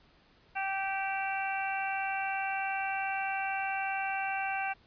harmonic tone, 388.8 Hz, G4, 14 cents flat, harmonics 2 / 3 / 4 / 5 / 6 / 7, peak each -33 / -46 / -37 / -48 / -39 / -39 dBFS, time 0.55-4.74 s, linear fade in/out 20 ms, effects pink hiss -63 dBFS RMS until 4.86 s + resampled to 11025 Hz

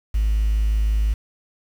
triangle tone, 52.9 Hz, G#1, 33 cents sharp, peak -13 dBFS, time 0.14-1.14 s, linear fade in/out 10 ms, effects tanh soft clip ceiling -13 dBFS + 7-bit

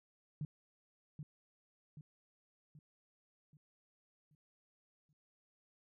sine tone with echo, 150 Hz, D3, 37 cents sharp, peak -37 dBFS, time 0.41-0.45 s, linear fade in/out 2 ms, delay 780 ms, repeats 6, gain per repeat -6 dB, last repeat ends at 5.13 s, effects none

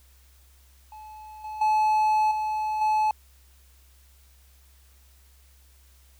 triangle tone with level steps, 860 Hz, A5, 40 cents flat, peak -39 / -31 / -17 / -23 / -18 dBFS, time 0.92-3.11 s, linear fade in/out 2 ms, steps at 1.44 / 1.61 / 2.31 / 2.81 s, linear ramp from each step 5 ms, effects added 66 Hz sine -54 dBFS peak until 6.19 s + white hiss -61 dBFS RMS until 6.19 s

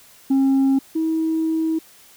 sine tone pair in turn, 270 / 321.1 Hz, C#4 / E4, -45 / -45 cents, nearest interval minor third, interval 300 cents, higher second, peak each -11 / -17 dBFS, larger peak first, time 0.3-0.79 / 0.95-1.79 s, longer second, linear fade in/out 10 ms, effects tanh soft clip ceiling -13 dBFS + white hiss -49 dBFS RMS until 2.16 s

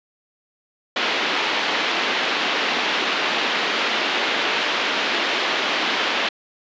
white band-pass noise, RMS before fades -22 dBFS, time 0.96-6.29 s, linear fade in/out 5 ms, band 240 to 3600 Hz, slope 24 dB/octave, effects resampled to 16000 Hz

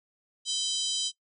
harmonic tone with a mistuned harmonic, 987.8 Hz, B5, in tune, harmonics 3 / 4 / 5 / 6 / 7 / 8 / 9, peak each -31 / -33 / -35 / -37 / -38 / -39 / -40 dBFS, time 0.45-1.12 s, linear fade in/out 50 ms, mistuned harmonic 3, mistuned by +84 cents, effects noise-tail reverb RT60 0.1 s tail -20 dB re dry

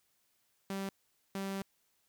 sawtooth tone bursts at uneven times, 194.9 Hz, G3, 10 cents flat, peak -32 dBFS, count 2, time 0.7-0.89 / 1.35-1.62 s, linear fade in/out 2 ms, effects white hiss -75 dBFS RMS until 2.08 s

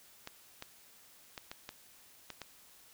clicks, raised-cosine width 0.2 ms, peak -25 dBFS, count 7, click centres 0.274 / 0.624 / 1.378 / 1.515 / 1.691 / 2.303 / 2.417 s, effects white hiss -60 dBFS RMS until 2.93 s

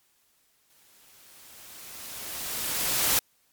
white noise with exponential growth, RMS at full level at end -22 dBFS, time 0.7-3.19 s, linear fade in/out 2 ms, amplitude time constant 540 ms, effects white hiss -67 dBFS RMS until 3.52 s + MP3 96 kbps

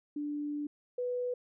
sine tone pair in turn, 293.7 / 493.9 Hz, D4 / B4, 0 / 0 cents, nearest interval major sixth, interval 900 cents, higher second, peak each -33 / -31 dBFS, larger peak second, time 0.16-0.67 / 0.98-1.34 s, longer first, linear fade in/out 5 ms, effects none

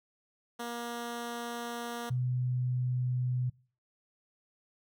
10% pulse / sine tone pair in turn, 236.8 / 125.44 Hz, A#3 / B2, +27 / +27 cents, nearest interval major seventh, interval 1100 cents, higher first, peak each -28 dBFS, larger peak neither, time 0.59-2.1 / 2.1-3.5 s, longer first, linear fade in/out 10 ms, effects noise-tail reverb RT60 0.4 s tail -23 dB re dry

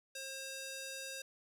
square tone with band-pass filter, 535 Hz, C5, 38 cents sharp, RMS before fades -45 dBFS, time 0.15-1.22 s, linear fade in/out 5 ms, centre 6400 Hz, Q 0.67, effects none

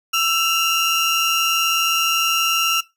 30% pulse tone pair together, 1336 / 2831 Hz, E6 / F7, +23 / +23 cents, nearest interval octave + minor second, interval 1300 cents, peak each -17 dBFS, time 0.13-2.81 s, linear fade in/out 10 ms, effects noise-tail reverb RT60 0.2 s tail -18 dB re dry

